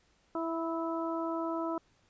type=harmonic tone with a mistuned harmonic; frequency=329.6 Hz; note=E4; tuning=in tune; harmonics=1 / 2 / 3 / 4; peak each=-34 / -37 / -39 / -40 dBFS; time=0.35-1.78 s; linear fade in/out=2 ms; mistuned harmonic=4; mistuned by=-17 cents; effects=pink hiss -69 dBFS RMS until 2.09 s + resampled to 16000 Hz